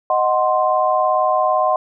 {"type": "chord", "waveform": "sine", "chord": "C diminished", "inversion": "first", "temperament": "equal", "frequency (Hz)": [622.3, 740, 1046.5], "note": ["Eb5", "Gb5", "C6"], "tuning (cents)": [0, 0, 0], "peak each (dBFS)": -18, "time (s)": [0.1, 1.76], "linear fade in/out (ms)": 2, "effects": []}